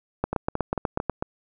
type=two click trains; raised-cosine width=1 ms; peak=-12 / -9 dBFS; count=5 / 8; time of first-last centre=0.33-1.225 / 0.24-1.097 s; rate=4.47 / 8.17 Hz; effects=none